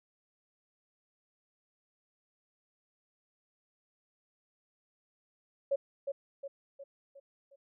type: tone with echo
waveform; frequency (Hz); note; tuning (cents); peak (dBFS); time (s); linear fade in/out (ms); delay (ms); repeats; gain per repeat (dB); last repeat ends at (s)
sine; 554.4; C#5; 0; -26; 5.71-5.76; 10; 360; 5; -6; 7.56
effects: none